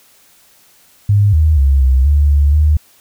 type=tone with pitch steps; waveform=sine; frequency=102.2 / 77.9 / 68.5 / 65.2 / 72.6 / 71.8 / 75.8 Hz; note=G#2 / D#2 / C#2 / C2 / D2 / D2 / D#2; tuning=-27 / +3 / -20 / -5 / -19 / -39 / -45 cents; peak=-7 dBFS; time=1.09-2.77 s; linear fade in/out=5 ms; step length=240 ms; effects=white hiss -49 dBFS RMS until 3 s